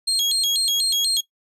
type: tone with vibrato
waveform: 35% pulse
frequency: 3729 Hz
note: A#7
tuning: in tune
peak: -16 dBFS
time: 0.07-1.21 s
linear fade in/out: 10 ms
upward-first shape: square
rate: 4.1 Hz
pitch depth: 210 cents each way
effects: noise-tail reverb RT60 0.1 s tail -17 dB re dry + resampled to 32000 Hz